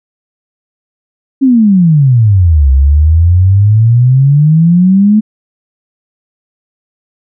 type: exponential two-way sweep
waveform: sine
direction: down then up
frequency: 277.2 to 65.6 to 218.2 Hz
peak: -3 dBFS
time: 1.41-5.21 s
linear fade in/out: 20 ms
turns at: 2.71 s
effects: none